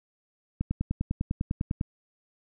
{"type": "click train", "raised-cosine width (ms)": 5, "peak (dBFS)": -15, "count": 13, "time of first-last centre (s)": [0.61, 1.811], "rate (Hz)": 9.99, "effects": []}